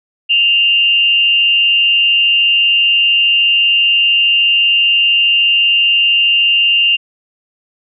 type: tone with frequency modulation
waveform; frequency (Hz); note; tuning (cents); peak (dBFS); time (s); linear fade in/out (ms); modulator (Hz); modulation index
sine; 2793; F7; -1; -8; 0.29-6.97; 20; 211; 0.34
effects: none